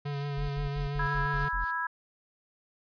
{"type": "tone with vibrato", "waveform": "square", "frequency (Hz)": 142.6, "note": "C#3", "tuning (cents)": 49, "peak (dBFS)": -32, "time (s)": [0.05, 1.49], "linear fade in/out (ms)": 10, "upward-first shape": "triangle", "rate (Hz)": 5.8, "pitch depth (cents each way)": 28}
{"type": "noise with tremolo", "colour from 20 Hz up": "violet", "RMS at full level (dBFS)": -38, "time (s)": [0.12, 1.72], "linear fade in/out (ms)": 20, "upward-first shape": "sine", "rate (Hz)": 3.3, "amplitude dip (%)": 100}
{"type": "tone bursts", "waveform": "triangle", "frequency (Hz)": 43.17, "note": "F1", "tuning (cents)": -19, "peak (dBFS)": -29, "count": 7, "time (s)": [0.37, 1.648], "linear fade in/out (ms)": 10, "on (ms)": 120, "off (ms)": 73}
{"type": "harmonic tone", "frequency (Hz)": 329.6, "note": "E4", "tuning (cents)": 0, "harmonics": [3, 4, 5], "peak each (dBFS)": [-33, -36, -32], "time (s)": [0.99, 1.87], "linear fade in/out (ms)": 5}
{"effects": ["resampled to 11025 Hz"]}